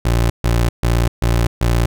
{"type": "tone bursts", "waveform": "25% pulse", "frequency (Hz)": 58.27, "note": "A#1", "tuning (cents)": 0, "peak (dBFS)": -9, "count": 5, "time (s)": [0.05, 1.86], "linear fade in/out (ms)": 5, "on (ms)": 250, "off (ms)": 140, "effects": []}